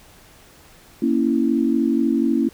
sine chord, A# diminished, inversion none, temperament equal, 233.1 / 277.2 / 329.6 Hz, A#3 / C#4 / E4, 0 / 0 / 0 cents, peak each -20 / -20 / -21 dBFS, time 1.02-2.49 s, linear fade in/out 5 ms, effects pink hiss -49 dBFS RMS until 2.53 s

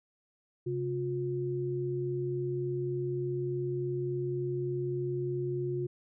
sine tone pair together, 134.18 / 357.6 Hz, C3 / F4, +44 / +41 cents, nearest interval octave + perfect fourth, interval 1697 cents, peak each -34 / -32 dBFS, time 0.66-5.87 s, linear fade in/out 10 ms, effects none

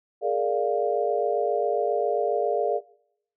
sine chord, Bb dominant seventh, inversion third, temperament equal with one note detuned, 415.3 / 462.7 / 587.3 / 698.5 Hz, Ab4 / Bb4 / D5 / F5, 0 / -13 / 0 / 0 cents, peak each -27 dBFS, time 0.21-2.81 s, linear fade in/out 50 ms, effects noise-tail reverb RT60 0.7 s tail -20 dB re dry

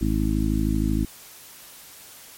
harmonic tone, 53 Hz, G#1, 36 cents sharp, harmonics 1 / 2 / 3 / 4 / 5 / 6, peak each -24 / -28 / -30 / -27 / -27 / -28 dBFS, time 0.01-1.05 s, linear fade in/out 5 ms, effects white hiss -45 dBFS RMS until 2.37 s + MP3 64 kbps

